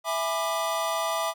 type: chord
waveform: square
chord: E dominant seventh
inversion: none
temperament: equal with one note detuned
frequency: 659.3 / 830.6 / 987.8 / 1191.7 Hz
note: E5 / G#5 / B5 / D6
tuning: 0 / 0 / 0 / +25 cents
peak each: -30 / -35 / -34 / -31 dBFS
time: 0.04-1.34 s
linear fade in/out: 50 ms
effects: none